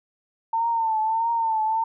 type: tone with vibrato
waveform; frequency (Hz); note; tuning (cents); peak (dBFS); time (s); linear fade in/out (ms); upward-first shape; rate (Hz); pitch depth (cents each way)
sine; 899; A5; +37; -20; 0.53-1.84; 5; triangle; 1.6; 69
effects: none